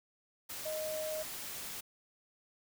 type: tone in noise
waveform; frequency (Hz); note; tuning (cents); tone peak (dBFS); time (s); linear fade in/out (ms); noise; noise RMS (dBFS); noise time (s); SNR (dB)
sine; 622.3; D#5; 0; -36; 0.65-1.23; 10; white; -43; 0.49-1.81; +4
effects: none